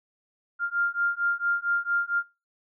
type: beating tone pair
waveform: sine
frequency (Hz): 1396.9 / 1401.3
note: F6 / F6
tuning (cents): 0 / +5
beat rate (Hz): 4.4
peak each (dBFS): -27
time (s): 0.59-2.23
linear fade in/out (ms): 50
effects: noise-tail reverb RT60 0.3 s tail -22 dB re dry